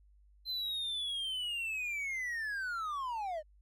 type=linear sweep; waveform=triangle; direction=down; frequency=4104 to 587.3 Hz; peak=-33 dBFS; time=0.45-3.43 s; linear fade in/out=50 ms; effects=added 50 Hz sine -60 dBFS peak until 3.61 s